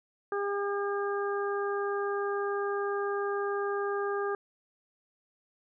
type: harmonic tone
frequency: 403 Hz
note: G4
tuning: 48 cents sharp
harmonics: 1 / 2 / 3 / 4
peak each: -30 / -38 / -36 / -39 dBFS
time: 0.32-4.35 s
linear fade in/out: 2 ms
effects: none